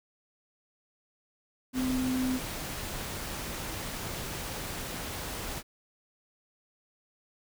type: tone in noise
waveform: sine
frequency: 256.6 Hz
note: C4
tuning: 34 cents flat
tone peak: -27 dBFS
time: 1.73-2.4 s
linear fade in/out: 50 ms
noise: pink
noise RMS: -37 dBFS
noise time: 1.73-5.63 s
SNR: +7 dB
effects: none